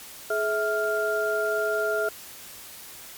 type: tone cluster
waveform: sine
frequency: 423.9 / 654 / 1398 Hz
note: G#4 / E5 / F6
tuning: +35 / -14 / +1 cents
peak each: -27 dBFS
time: 0.3-2.09 s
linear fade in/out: 5 ms
effects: white hiss -43 dBFS RMS until 3.17 s + MP3 96 kbps